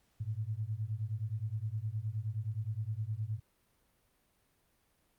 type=beating tone pair; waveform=sine; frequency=103.83 / 113.43 Hz; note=G#2 / A#2; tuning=0 / -47 cents; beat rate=9.6 Hz; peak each=-37 / -37 dBFS; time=0.2-3.4 s; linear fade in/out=10 ms; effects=pink hiss -73 dBFS RMS until 5.18 s + Opus 48 kbps

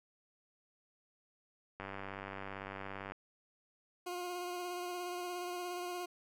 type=click train; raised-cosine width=0.5 ms; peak=-28 dBFS; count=130; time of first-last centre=1.8-3.12 s; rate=97.7 Hz
type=tone with vibrato; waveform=20% pulse; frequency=355.9 Hz; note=F4; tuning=33 cents sharp; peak=-34 dBFS; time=4.06-6.06 s; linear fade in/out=10 ms; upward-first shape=sine; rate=17 Hz; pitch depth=20 cents each way
effects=none

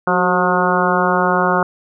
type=harmonic tone with a mistuned harmonic; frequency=179.9 Hz; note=F#3; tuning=48 cents flat; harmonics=1 / 2 / 3 / 4 / 5 / 6 / 7 / 8; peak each=-21 / -21 / -21 / -21 / -21 / -21 / -21 / -21 dBFS; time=0.07-1.63 s; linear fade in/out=2 ms; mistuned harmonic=2; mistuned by=+57 cents; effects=none

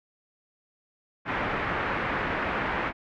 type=low-pass noise; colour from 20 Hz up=white; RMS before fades=-29 dBFS; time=1.25-2.93 s; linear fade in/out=50 ms; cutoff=2000 Hz; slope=24 dB/octave; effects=none

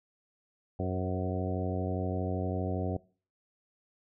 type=harmonic tone with a mistuned harmonic; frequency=92.5 Hz; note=F#2; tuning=in tune; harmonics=1 / 2 / 3 / 4 / 5 / 6 / 7 / 8; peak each=-33 / -36 / -38 / -39 / -40 / -41 / -41 / -42 dBFS; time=0.79-2.97 s; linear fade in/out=5 ms; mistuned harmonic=6; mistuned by=-29 cents; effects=noise-tail reverb RT60 0.4 s tail -22 dB re dry

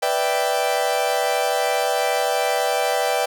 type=chord; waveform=40% pulse; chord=E minor seventh; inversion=second; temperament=equal; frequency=493.9 / 587.3 / 659.3 / 784 Hz; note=B4 / D5 / E5 / G5; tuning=0 / 0 / 0 / 0 cents; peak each=-24 / -24 / -25 / -22 dBFS; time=0.02-3.26 s; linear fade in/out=10 ms; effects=none

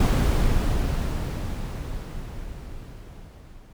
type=noise with level ramp; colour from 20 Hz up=brown; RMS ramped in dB=-17 to -46 dBFS; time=0-3.73 s; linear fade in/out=5 ms; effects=none

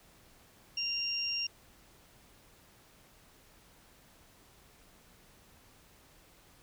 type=tone pair together; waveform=sine; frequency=2782 / 5564 Hz; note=F7 / F8; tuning=-7 / -7 cents; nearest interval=octave; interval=1200 cents; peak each=-36 / -33 dBFS; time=0.77-1.47 s; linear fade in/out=5 ms; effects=pink hiss -61 dBFS RMS until 6.62 s

